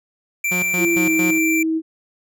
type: tone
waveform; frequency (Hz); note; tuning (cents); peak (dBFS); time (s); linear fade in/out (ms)
square; 2349; D7; 0; -19; 0.44-1.63; 5
type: tone with tremolo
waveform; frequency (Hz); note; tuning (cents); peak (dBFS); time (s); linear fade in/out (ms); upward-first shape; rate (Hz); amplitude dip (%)
sawtooth; 179.4; F3; +47; -19; 0.51-1.39; 10; square; 4.4; 80
type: tone with pitch glide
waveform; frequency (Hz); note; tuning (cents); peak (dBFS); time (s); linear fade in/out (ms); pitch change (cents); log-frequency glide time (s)
sine; 339.3 to 321; F4 to E4; -50 to -46; -17; 0.77-1.82; 50; -96; 0.93-1.02
effects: none